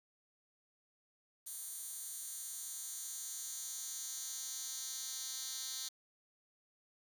10% pulse tone with high-pass filter sweep, 261.6 Hz, C4, in tune, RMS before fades -44 dBFS, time 1.46-5.89 s, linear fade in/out 10 ms, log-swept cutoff 9200 to 4900 Hz, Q 1.9, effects 10-bit

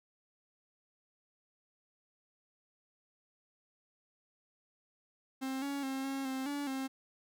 45% pulse tone with pitch steps, 264.9 / 280.4 / 267.1 / 271.4 / 263.7 / 286.6 / 266.2 Hz, C4 / C#4 / C4 / C#4 / C4 / D4 / C4, +22 / +20 / +36 / -36 / +14 / -42 / +30 cents, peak -35 dBFS, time 5.41-6.88 s, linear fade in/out 20 ms, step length 210 ms, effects none

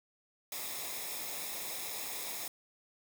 white noise with comb filter, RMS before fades -40 dBFS, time 0.52-2.48 s, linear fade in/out 2 ms, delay 0.67 ms, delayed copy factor -0.6, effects none

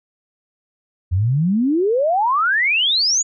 sine exponential sweep, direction up, 84.4 to 7040 Hz, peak -14 dBFS, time 1.11-3.23 s, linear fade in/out 20 ms, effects none

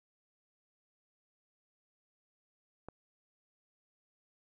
click, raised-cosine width 1 ms, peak -30 dBFS, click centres 2.886 s, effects none

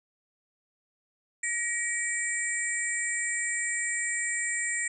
sine tone cluster, 1900 / 2295 / 7300 / 8150 Hz, A#6 / D7 / A#8 / C9, +33 / -40 / -37 / -47 cents, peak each -31 / -35 / -34 / -34 dBFS, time 1.43-4.88 s, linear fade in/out 5 ms, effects none

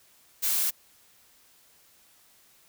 blue noise, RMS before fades -26 dBFS, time 0.42-0.71 s, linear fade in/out 20 ms, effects white hiss -60 dBFS RMS until 2.68 s

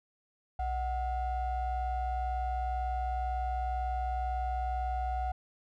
triangle ring-modulated tone, 341 Hz, F4, 41 cents flat, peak -25 dBFS, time 0.59-5.32 s, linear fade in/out 5 ms, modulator 402 Hz, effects none

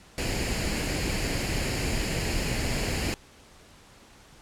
pink noise with comb filter, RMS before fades -28 dBFS, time 0.18-3.14 s, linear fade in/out 0 ms, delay 0.42 ms, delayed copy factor +0.55, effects pink hiss -53 dBFS RMS until 4.41 s + low-pass 9000 Hz 12 dB/octave

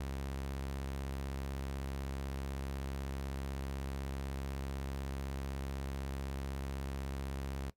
sawtooth tone with vibrato, 68 Hz, C#2, 33 cents flat, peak -34 dBFS, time 0-7.7 s, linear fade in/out 5 ms, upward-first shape square, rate 16 Hz, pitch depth 43 cents each way, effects noise-tail reverb RT60 0.1 s tail -19 dB re dry + AAC 64 kbps

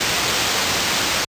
blue noise with sample-and-hold, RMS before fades -20 dBFS, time 0-1.25 s, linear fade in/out 10 ms, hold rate 11025 Hz, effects high-pass 60 Hz 12 dB/octave + resampled to 32000 Hz

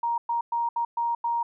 sine tone bursts at uneven times, 938 Hz, A#5, 11 cents sharp, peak -23 dBFS, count 6, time 0.03-0.18 / 0.29-0.41 / 0.52-0.69 / 0.76-0.85 / 0.97-1.15 / 1.24-1.43 s, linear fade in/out 5 ms, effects none

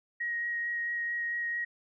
sine tone with vibrato, 1887 Hz, A#6, 21 cents sharp, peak -30 dBFS, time 0.2-1.65 s, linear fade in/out 10 ms, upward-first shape sine, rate 4.5 Hz, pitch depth 10 cents each way, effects none

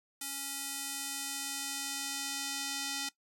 square tone with band-pass filter sweep, 277.2 Hz, C#4, in tune, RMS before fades -38 dBFS, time 0.21-3.09 s, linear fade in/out 5 ms, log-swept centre 9800 to 5700 Hz, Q 1.1, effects noise-tail reverb RT60 0.1 s tail -18 dB re dry

